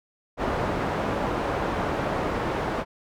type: low-pass noise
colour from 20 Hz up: white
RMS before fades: -27 dBFS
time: 0.37-2.85 s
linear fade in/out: 50 ms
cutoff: 880 Hz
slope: 12 dB/octave
effects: none

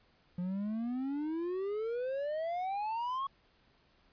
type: exponential sweep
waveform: triangle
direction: up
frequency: 174.61 to 1114 Hz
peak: -31 dBFS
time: 0.38-3.27 s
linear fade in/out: 5 ms
effects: pink hiss -68 dBFS RMS until 4.12 s + resampled to 11025 Hz

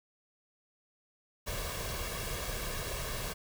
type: noise with comb filter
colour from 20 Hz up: pink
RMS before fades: -37 dBFS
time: 1.46-3.34 s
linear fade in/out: 20 ms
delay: 1.8 ms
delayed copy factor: +0.6
effects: none

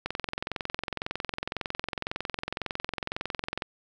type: click train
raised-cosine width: 0.3 ms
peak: -14 dBFS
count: 79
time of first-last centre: 0.06-3.622 s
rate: 21.9 Hz
effects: none

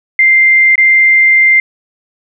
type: tone with dropouts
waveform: sine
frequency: 2093 Hz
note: C7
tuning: in tune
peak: -4 dBFS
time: 0.19-1.6 s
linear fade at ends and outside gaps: 2 ms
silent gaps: 0.756-0.779 s
effects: none

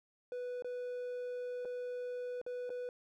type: tone with dropouts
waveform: triangle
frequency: 493.9 Hz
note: B4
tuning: in tune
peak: -36 dBFS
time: 0.32-2.89 s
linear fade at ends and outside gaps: 1 ms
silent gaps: 0.623-0.645 / 1.65-1.654 / 2.415-2.464 / 2.694-2.702 s
effects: none

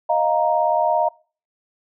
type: chord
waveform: sine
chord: Eb suspended second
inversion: none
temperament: just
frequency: 622.3 / 700 / 933.4 Hz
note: Eb5 / F5 / Bb5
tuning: 0 / +4 / +2 cents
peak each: -20 dBFS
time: 0.09-1.09 s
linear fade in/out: 10 ms
effects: noise-tail reverb RT60 0.4 s tail -25 dB re dry

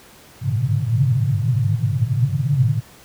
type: band-pass noise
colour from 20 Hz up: white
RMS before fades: -18 dBFS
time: 0.41-2.81 s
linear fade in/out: 50 ms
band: 100 to 150 Hz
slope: 96 dB/octave
effects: pink hiss -46 dBFS RMS until 3.04 s + high-pass 60 Hz 12 dB/octave

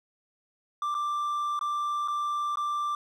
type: tone with dropouts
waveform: triangle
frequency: 1179 Hz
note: D6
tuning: 6 cents sharp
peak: -25 dBFS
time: 0.82-2.95 s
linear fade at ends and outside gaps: 2 ms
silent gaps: 0.944-0.949 / 1.592-1.611 / 2.077-2.082 / 2.557-2.571 s
effects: none

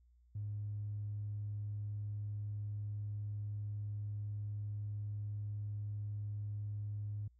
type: tone with tanh clipping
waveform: triangle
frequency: 103.83 Hz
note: G#2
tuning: in tune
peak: -38 dBFS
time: 0.35-7.28 s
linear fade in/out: 5 ms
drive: 4 dB
effects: added 60 Hz sine -64 dBFS peak until 7.39 s

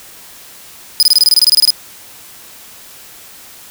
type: tone bursts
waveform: 40% pulse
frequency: 4991 Hz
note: D#8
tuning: 5 cents sharp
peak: -4 dBFS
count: 14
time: 1-1.704 s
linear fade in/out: 0 ms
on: 28 ms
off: 24 ms
effects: white hiss -37 dBFS RMS until 3.7 s

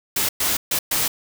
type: noise bursts at uneven times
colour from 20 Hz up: white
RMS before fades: -21 dBFS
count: 4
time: 0.16-0.29 / 0.4-0.57 / 0.71-0.79 / 0.91-1.08 s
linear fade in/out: 5 ms
effects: none

